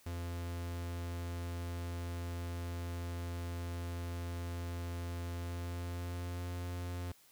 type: tone with pitch glide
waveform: 45% pulse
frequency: 86.3 to 88.16 Hz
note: F2 to F2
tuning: -20 to +17 cents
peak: -38 dBFS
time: 0.06-7.12 s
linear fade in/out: 5 ms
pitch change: +37 cents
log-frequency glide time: 5.39-6.49 s
effects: white hiss -64 dBFS RMS until 7.31 s